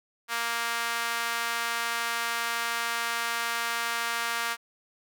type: tone with high-pass filter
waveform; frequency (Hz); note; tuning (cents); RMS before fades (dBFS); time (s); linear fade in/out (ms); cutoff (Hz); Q
sawtooth; 233.1; A#3; 0; -30; 0.28-4.57; 50; 1300; 1.4
effects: none

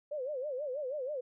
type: tone with vibrato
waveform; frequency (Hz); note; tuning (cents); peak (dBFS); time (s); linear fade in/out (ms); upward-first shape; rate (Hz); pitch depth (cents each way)
sine; 551; C#5; -11; -34; 0.11-1.21; 10; sine; 6.2; 180
effects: none

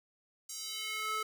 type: tone with high-pass filter sweep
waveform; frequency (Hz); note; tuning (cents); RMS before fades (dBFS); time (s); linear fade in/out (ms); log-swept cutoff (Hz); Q
square; 433.4; A4; -26; -38; 0.49-1.23; 5; 6800 to 950; 1.9
effects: none

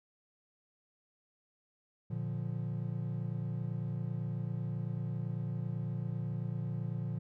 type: chord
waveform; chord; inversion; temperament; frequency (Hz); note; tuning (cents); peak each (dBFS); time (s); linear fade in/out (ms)
triangle; Bb major; none; equal; 116.54 / 146.83 / 174.61; Bb2 / D3 / F3; 0 / 0 / 0; -35 / -37 / -38; 2.1-7.19; 10
effects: none

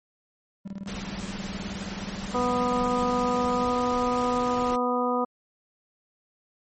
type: tone with tremolo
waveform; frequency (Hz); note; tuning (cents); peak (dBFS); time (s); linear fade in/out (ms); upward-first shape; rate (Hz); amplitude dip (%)
triangle; 196; G3; 0; -29; 0.65-3.66; 10; square; 19; 80
type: noise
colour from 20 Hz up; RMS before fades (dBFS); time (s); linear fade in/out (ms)
pink; -37; 0.87-4.76; 5
type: harmonic tone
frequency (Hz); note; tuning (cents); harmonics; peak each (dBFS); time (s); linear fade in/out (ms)
246.9; B3; 0; 1 / 2 / 3 / 4 / 5; -28 / -27 / -31 / -30 / -29; 2.34-5.25; 10
effects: MP3 32 kbps

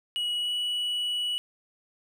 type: tone with pitch glide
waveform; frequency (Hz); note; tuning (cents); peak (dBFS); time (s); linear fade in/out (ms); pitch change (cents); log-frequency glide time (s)
triangle; 2915 to 2940; F#7 to F#7; -26 to -12; -25; 0.16-1.38; 0; +14; 0.32-0.53
effects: none

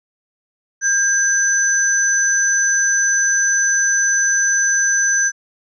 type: tone pair together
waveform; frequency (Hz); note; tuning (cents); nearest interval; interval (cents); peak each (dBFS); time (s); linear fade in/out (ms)
sine; 1600 / 6041; G6 / F#8; +35 / +35; octave + major seventh; 2300; -16; 0.81-5.32; 50
effects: none

